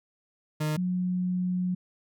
40% pulse / sine tone pair in turn, 153.1 / 181.43 Hz, D#3 / F#3, -28 / -34 cents, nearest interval minor third, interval 294 cents, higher second, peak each -25 dBFS, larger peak neither, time 0.6-0.77 / 0.77-1.75 s, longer second, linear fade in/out 10 ms, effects none

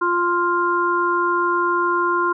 harmonic tone, 349.6 Hz, F4, 2 cents sharp, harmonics 1 / 3 / 4, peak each -22 / -19 / -22 dBFS, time 0.01-2.33 s, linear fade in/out 10 ms, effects none

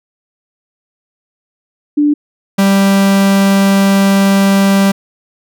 sine / 45% pulse tone pair in turn, 294.1 / 196.29 Hz, D4 / G3, +3 / +3 cents, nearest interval perfect fifth, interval 700 cents, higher first, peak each -7 dBFS, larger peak neither, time 1.97-2.14 / 2.58-4.92 s, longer second, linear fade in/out 10 ms, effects none

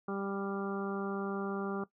harmonic tone with a mistuned harmonic, 197.1 Hz, G3, 10 cents sharp, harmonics 1 / 2 / 3 / 4 / 5 / 6 / 7, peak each -37 / -38 / -47 / -44 / -52 / -43 / -46 dBFS, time 0.08-1.84 s, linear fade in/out 5 ms, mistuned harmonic 7, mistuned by +16 cents, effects noise-tail reverb RT60 0.1 s tail -17 dB re dry

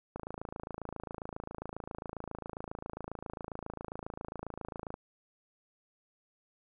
click train, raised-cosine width 1 ms, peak -25 dBFS, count 132, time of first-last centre 0.16-4.941 s, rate 27.4 Hz, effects none

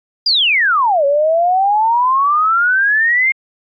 sine exponential two-way sweep, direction down then up, 4992 to 552 to 2151 Hz, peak -10 dBFS, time 0.26-3.32 s, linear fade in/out 5 ms, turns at 1.05 s, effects AAC 64 kbps

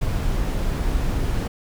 brown noise, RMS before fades -22 dBFS, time 0.01-1.48 s, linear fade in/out 10 ms, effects none

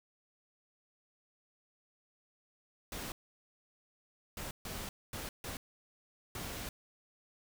pink noise bursts at uneven times, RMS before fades -42 dBFS, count 6, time 2.92-3.12 / 4.37-4.51 / 4.65-4.89 / 5.13-5.29 / 5.44-5.57 / 6.35-6.69 s, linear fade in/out 2 ms, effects none

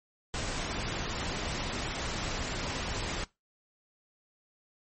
pink noise, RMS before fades -34 dBFS, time 0.34-3.24 s, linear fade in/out 0 ms, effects noise-tail reverb RT60 0.2 s tail -20 dB re dry + MP3 32 kbps

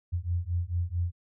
sine beating tone pair, 85.1 / 89.6 Hz, F2 / F2, -44 / +45 cents, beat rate 4.5 Hz, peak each -30 / -30 dBFS, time 0.12-1.12 s, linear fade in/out 20 ms, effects none

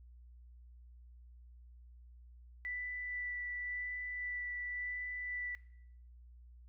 sine tone with vibrato, 1975.5 Hz, B6, in tune, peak -38 dBFS, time 2.65-5.55 s, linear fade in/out 0 ms, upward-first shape sine, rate 0.92 Hz, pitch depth 9 cents each way, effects noise-tail reverb RT60 0.7 s tail -18 dB re dry + added 60 Hz sine -54 dBFS peak until 6.68 s

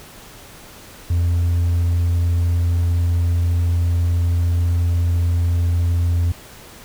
triangle tone, 86 Hz, F2, 26 cents flat, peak -12 dBFS, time 1.1-6.32 s, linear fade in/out 5 ms, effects tanh soft clip ceiling -8 dBFS + pink hiss -41 dBFS RMS until 6.84 s

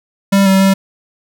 square tone with pitch steps, 196.9 / 192.1 / 193.7 Hz, G3 / G3 / G3, +8 / -35 / -20 cents, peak -8 dBFS, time 0.32-0.74 s, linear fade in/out 10 ms, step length 140 ms, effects none

